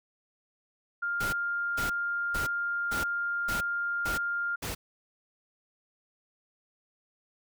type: tone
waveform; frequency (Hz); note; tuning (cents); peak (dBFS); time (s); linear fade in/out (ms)
sine; 1402; F6; +6; -28; 1.02-4.56; 10
type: noise bursts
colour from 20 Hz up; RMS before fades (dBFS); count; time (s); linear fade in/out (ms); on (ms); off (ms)
pink; -35; 7; 1.2-4.75; 10; 130; 440
effects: none